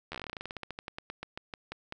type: slowing click train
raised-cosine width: 0.3 ms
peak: -22 dBFS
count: 27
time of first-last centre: 0.12-1.924 s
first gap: 12 ms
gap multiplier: 1.12
effects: none